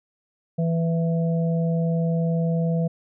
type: harmonic tone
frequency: 165.7 Hz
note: E3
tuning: 9 cents sharp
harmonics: 1 / 3 / 4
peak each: -20 / -30 / -32 dBFS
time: 0.58-2.88 s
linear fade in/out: 10 ms
effects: none